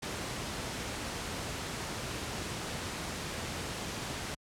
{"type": "noise", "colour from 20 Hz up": "pink", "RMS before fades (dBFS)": -37, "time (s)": [0.02, 4.35], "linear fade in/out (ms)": 10, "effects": ["high-pass 60 Hz 12 dB/octave", "low-pass 9000 Hz 12 dB/octave"]}